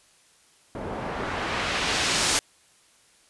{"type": "noise with low-pass filter sweep", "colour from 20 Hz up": "white", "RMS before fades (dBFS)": -27, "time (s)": [0.75, 2.39], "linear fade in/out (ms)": 0, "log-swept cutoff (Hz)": [570, 8900], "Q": 0.74, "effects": ["white hiss -59 dBFS RMS until 3.29 s", "resampled to 24000 Hz"]}